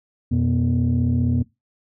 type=tone cluster; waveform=sine; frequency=87.7 / 123.1 / 242.9 Hz; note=F2 / B2 / B3; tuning=+8 / -5 / -29 cents; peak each=-20 dBFS; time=0.31-1.43 s; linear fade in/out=10 ms; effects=noise-tail reverb RT60 0.2 s tail -20 dB re dry + tanh soft clip ceiling -12 dBFS